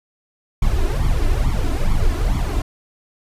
brown noise with flanger, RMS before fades -17 dBFS, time 0.62-2.62 s, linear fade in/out 5 ms, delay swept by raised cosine 0.89 to 2.99 ms, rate 2.3 Hz, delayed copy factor +0.75, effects resampled to 32000 Hz

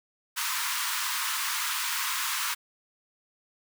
pink high-pass noise, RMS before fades -30 dBFS, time 0.36-2.55 s, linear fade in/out 20 ms, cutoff 930 Hz, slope 96 dB/octave, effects none

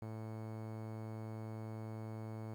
sawtooth tone with low-pass filter, 110 Hz, A2, in tune, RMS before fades -45 dBFS, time 0.02-2.54 s, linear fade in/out 0 ms, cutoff 960 Hz, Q 0.89, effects 11-bit

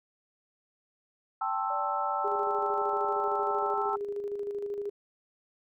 sine chord, A minor seventh, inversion third, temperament equal with one note detuned, 784 / 880 / 1060.5 / 1318.5 Hz, G5 / A5 / C6 / E6, 0 / 0 / +23 / 0 cents, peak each -33 / -33 / -38 / -32 dBFS, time 1.41-3.96 s, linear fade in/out 5 ms
sine tone, 581 Hz, D5, 19 cents flat, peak -37 dBFS, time 1.7-3.74 s, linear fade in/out 5 ms
sine tone with tremolo, 407.3 Hz, G#4, 34 cents flat, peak -30 dBFS, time 2.24-4.9 s, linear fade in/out 10 ms, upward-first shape square, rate 13 Hz, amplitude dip 40%
effects none

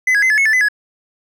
triangle tone with pitch steps, 2023 / 1658 / 2054 / 1719 / 2190 / 1753 / 2015 / 1681 Hz, B6 / G#6 / C7 / A6 / C#7 / A6 / B6 / G#6, +41 / -3 / -33 / -41 / -22 / -7 / +34 / +20 cents, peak -9 dBFS, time 0.07-0.686 s, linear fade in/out 5 ms, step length 77 ms, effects none

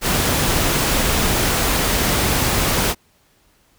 pink noise, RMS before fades -18 dBFS, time 0.01-2.95 s, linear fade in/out 50 ms, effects pink hiss -58 dBFS RMS until 3.78 s

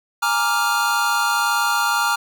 square chord, Bb dominant seventh, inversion third, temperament equal, 830.6 / 932.3 / 1174.7 / 1396.9 Hz, Ab5 / Bb5 / D6 / F6, 0 / 0 / 0 / 0 cents, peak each -26 / -24 / -25 / -21 dBFS, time 0.22-2.16 s, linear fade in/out 10 ms, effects none

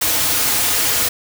white noise with comb filter, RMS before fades -17 dBFS, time 0.01-1.09 s, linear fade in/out 10 ms, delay 5.2 ms, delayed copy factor -0.65, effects none

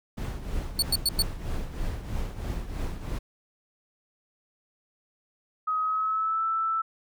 brown noise with tremolo, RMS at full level -29 dBFS, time 0.17-3.19 s, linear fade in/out 10 ms, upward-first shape triangle, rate 3.1 Hz, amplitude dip 70%
sawtooth tone bursts, 4432 Hz, C#8, 1 cent flat, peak -18 dBFS, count 4, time 0.79-1.222 s, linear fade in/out 2 ms, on 33 ms, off 100 ms
sine tone with pitch glide, 1264 to 1322.3 Hz, D#6 to E6, +27 to +5 cents, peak -24 dBFS, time 5.67-6.82 s, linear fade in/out 10 ms, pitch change +78 cents, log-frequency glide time 5.8-6.44 s
effects none

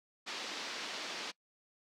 white band-pass noise, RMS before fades -42 dBFS, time 0.26-1.32 s, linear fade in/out 20 ms, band 210 to 5100 Hz, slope 24 dB/octave, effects noise-tail reverb RT60 0.1 s tail -23 dB re dry

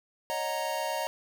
square chord, D# minor seventh, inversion third, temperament equal with one note detuned, 554.4 / 622.3 / 733.6 / 932.3 Hz, C#5 / D#5 / F#5 / A#5, 0 / 0 / -15 / 0 cents, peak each -38 / -35 / -39 / -34 dBFS, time 0.3-1.07 s, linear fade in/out 0 ms, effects none

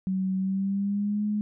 sine tone with pitch glide, 188.9 to 209.6 Hz, F#3 to G#3, +36 to +16 cents, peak -24 dBFS, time 0.07-1.41 s, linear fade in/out 0 ms, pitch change +180 cents, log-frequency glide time 0.37-1.24 s, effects none

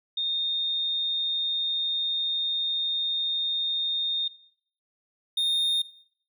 sine / triangle tone pair in turn, 3666 / 3666 Hz, A#7 / A#7, -30 / -30 cents, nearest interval unison, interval 0 cents, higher neither, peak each -25 / -21 dBFS, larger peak second, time 0.17-4.28 / 5.37-5.82 s, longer first, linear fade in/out 5 ms, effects noise-tail reverb RT60 0.6 s tail -17 dB re dry

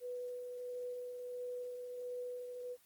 sine tone with tremolo, 493.9 Hz, B4, in tune, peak -39 dBFS, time 0-2.77 s, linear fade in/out 50 ms, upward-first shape sine, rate 1.5 Hz, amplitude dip 35%, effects white hiss -67 dBFS RMS until 2.85 s + Opus 24 kbps

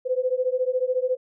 sine beating tone pair, 502 / 516 Hz, B4 / C5, +28 / -24 cents, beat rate 14 Hz, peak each -24 dBFS, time 0.05-1.17 s, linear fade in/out 20 ms, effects none

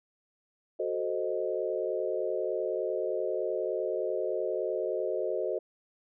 sine chord, F# diminished seventh, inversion none, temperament equal, 370 / 440 / 523.3 / 622.3 Hz, F#4 / A4 / C5 / Eb5, 0 / 0 / 0 / 0 cents, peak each -34 dBFS, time 0.79-5.59 s, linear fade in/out 10 ms, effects none

